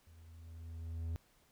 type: tone with level ramp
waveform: triangle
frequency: 82.3 Hz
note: E2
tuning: 2 cents flat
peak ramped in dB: -55 to -33 dBFS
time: 0.07-1.16 s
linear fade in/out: 0 ms
effects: pink hiss -70 dBFS RMS until 1.51 s